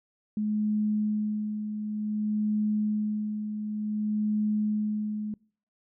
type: tone with tremolo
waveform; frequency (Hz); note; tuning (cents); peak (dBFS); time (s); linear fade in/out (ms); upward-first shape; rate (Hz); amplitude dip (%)
sine; 211.9; G#3; +35; -23; 0.37-5.34; 2; sine; 0.55; 55
effects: noise-tail reverb RT60 0.5 s tail -26 dB re dry